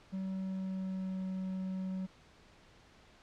triangle tone with pitch glide, 190.4 to 187.89 Hz, F#3 to F#3, +50 to +27 cents, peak -33 dBFS, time 0.12-2.07 s, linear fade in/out 20 ms, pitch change -23 cents, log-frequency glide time 0.22-1.21 s, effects pink hiss -61 dBFS RMS until 3.22 s + low-pass 5000 Hz 12 dB/octave

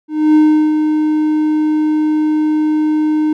triangle tone with ADSR envelope, 307 Hz, D#4, 23 cents flat, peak -3 dBFS, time 0.08-3.33 s, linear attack 270 ms, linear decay 370 ms, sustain -6 dB, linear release 4 ms, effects none

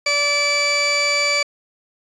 25% pulse tone pair together, 579 / 2316 Hz, D5 / D7, -25 / -25 cents, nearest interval 2 octaves, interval 2400 cents, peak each -19 / -13 dBFS, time 0.06-1.43 s, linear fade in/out 5 ms, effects resampled to 22050 Hz

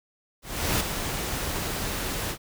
pink noise with ADSR envelope, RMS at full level -23 dBFS, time 0.42-2.38 s, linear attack 380 ms, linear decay 14 ms, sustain -7 dB, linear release 82 ms, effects none

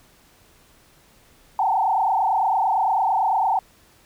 sine tone with frequency modulation, 830.6 Hz, G#5, in tune, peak -17 dBFS, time 1.59-3.59 s, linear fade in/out 2 ms, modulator 28.9 Hz, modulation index 3.2, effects pink hiss -55 dBFS RMS until 4.05 s

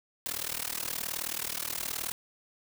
white noise with amplitude modulation, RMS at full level -31 dBFS, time 0.26-2.12 s, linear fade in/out 0 ms, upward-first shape sine, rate 38.9 Hz, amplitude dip 95%, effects none

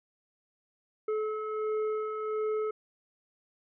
sine tone with frequency modulation, 431.2 Hz, A4, 35 cents flat, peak -29 dBFS, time 1.08-2.71 s, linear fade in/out 5 ms, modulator 861 Hz, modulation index 0.73, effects none

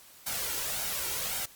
white noise with flanger, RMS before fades -33 dBFS, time 0.26-1.46 s, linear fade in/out 10 ms, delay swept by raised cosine 1.3 to 2.17 ms, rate 1.8 Hz, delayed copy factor +0.55, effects white hiss -54 dBFS RMS until 1.55 s + Opus 48 kbps

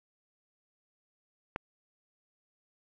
click, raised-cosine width 0.5 ms, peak -18 dBFS, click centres 1.561 s, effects none

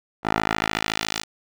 10% pulse tone with band-pass filter sweep, 53.8 Hz, A1, 38 cents flat, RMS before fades -25 dBFS, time 0.23-1.25 s, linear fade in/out 50 ms, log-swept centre 1000 to 5200 Hz, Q 0.86, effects none

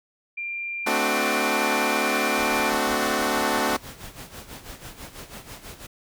sine tone, 2382 Hz, D7, 24 cents sharp, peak -28 dBFS, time 0.37-2.7 s, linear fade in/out 10 ms
10% pulse chord, D dominant seventh, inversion second, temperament equal with one note detuned, 220 / 258.2 / 293.7 / 370 Hz, A3 / C4 / D4 / F#4, 0 / -23 / 0 / 0 cents, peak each -19 dBFS, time 0.86-3.77 s, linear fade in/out 10 ms
pink noise with tremolo, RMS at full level -38 dBFS, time 2.37-5.87 s, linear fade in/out 10 ms, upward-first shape sine, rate 6.1 Hz, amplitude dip 70%
effects none

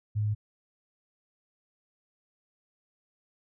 sine tone, 105.6 Hz, G#2, 29 cents sharp, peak -25 dBFS, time 0.15-0.35 s, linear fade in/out 20 ms, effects none

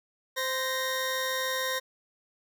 20% pulse tone pair together, 520 / 1863.3 Hz, C5 / A#6, -11 / -1 cents, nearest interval octave + minor seventh, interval 2210 cents, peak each -26 dBFS, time 0.36-1.8 s, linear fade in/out 20 ms, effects none

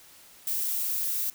violet noise, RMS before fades -29 dBFS, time 0.47-1.3 s, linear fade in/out 2 ms, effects white hiss -53 dBFS RMS until 1.34 s

